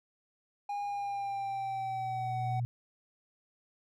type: tone with pitch glide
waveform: triangle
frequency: 814 to 750.8 Hz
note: G#5 to F#5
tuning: -35 to +25 cents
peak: -31 dBFS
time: 0.69-2.6 s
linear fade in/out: 5 ms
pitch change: -140 cents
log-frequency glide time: 0.84-2.36 s
type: tone with exponential growth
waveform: sine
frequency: 120.6 Hz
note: B2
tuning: 41 cents flat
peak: -29 dBFS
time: 0.81-2.65 s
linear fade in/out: 0 ms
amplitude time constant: 400 ms
effects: none